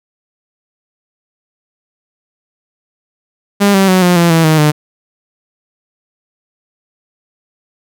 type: tone with pitch steps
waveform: sawtooth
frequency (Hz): 201.6 / 193.39 / 185.51 / 177.95 / 170.7 / 163.75 / 157.08 / 150.68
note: G3 / G3 / F#3 / F3 / F3 / E3 / D#3 / D3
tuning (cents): +49 / -23 / +5 / +33 / -39 / -11 / +17 / +45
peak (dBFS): -3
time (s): 3.6-4.72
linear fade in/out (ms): 20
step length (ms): 140
effects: none